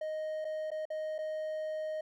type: tone with dropouts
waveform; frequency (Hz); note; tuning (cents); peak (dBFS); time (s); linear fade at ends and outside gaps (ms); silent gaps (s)
triangle; 622.3; D#5; 0; -32; 0.01-2.01; 5; 0.446-0.45 / 0.705-0.715 / 0.854-0.902 / 1.182-1.187
effects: none